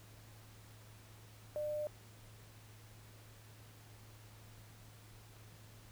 sine tone with quantisation, 600 Hz, D5, 37 cents sharp, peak -36 dBFS, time 1.56-1.87 s, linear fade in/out 0 ms, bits 10, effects added 108 Hz sine -57 dBFS peak until 5.91 s + pink hiss -61 dBFS RMS until 5.91 s

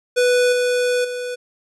square tone with level steps, 493.9 Hz, B4, in tune, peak -14 / -17 / -25 dBFS, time 0.16-1.36 s, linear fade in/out 20 ms, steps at 0.52 / 1.04 s, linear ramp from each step 10 ms, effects resampled to 24000 Hz

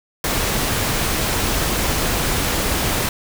pink noise, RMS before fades -20 dBFS, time 0.24-3.09 s, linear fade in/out 2 ms, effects none

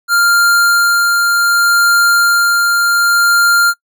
square tone with tremolo, 1396.9 Hz, F6, in tune, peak -8 dBFS, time 0.08-3.74 s, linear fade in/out 50 ms, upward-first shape sine, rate 0.66 Hz, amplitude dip 25%, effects noise-tail reverb RT60 0.1 s tail -23 dB re dry

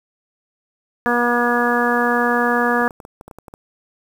harmonic tone, 240.6 Hz, B3, 45 cents flat, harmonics 1 / 2 / 3 / 4 / 5 / 6 / 7, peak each -21 / -21 / -23 / -24 / -23 / -26 / -21 dBFS, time 1.06-2.88 s, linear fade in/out 0 ms
clicks, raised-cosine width 1 ms, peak -23 dBFS, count 10, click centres 2.817 / 2.908 / 3.002 / 3.051 / 3.211 / 3.28 / 3.312 / 3.386 / 3.482 / 3.539 s
effects 7-bit

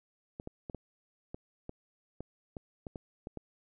clicks, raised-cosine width 2 ms, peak -27 dBFS, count 12, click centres 0.399 / 0.474 / 0.698 / 0.747 / 1.345 / 1.694 / 2.206 / 2.568 / 2.868 / 2.958 / 3.271 / 3.373 s, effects none

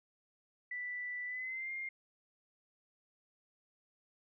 sine tone with pitch glide, 1975.5 to 2117 Hz, B6 to C7, 0 to +20 cents, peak -38 dBFS, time 0.71-1.89 s, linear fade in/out 5 ms, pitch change +120 cents, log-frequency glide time 1.26-1.71 s, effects none

